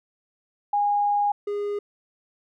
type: tone pair in turn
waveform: sine / triangle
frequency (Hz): 820 / 410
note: G#5 / G#4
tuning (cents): -22 / -22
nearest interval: octave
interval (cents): 1200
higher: first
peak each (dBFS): -19 / -23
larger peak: first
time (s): 0.73-1.32 / 1.47-1.79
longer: first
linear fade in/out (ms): 5
effects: none